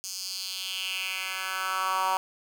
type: tone with high-pass filter sweep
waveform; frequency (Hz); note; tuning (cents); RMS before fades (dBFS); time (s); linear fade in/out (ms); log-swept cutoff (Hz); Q
10% pulse; 188.5; F#3; +32; -31; 0.04-2.17; 0; 5900 to 900; 3.2
effects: none